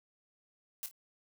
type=noise with echo; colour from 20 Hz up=blue; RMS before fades=-39 dBFS; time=0.83-0.86 s; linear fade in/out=0 ms; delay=26 ms; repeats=2; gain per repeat=-10 dB; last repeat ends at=0.912 s; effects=none